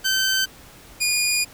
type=tone pair in turn; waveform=15% pulse; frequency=1542 / 2442 Hz; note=G6 / D#7; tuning=-29 / -33 cents; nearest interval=minor sixth; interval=796 cents; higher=second; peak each=-12 dBFS; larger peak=neither; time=0.04-0.46 / 1-1.45 s; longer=second; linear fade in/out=20 ms; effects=pink hiss -46 dBFS RMS until 1.53 s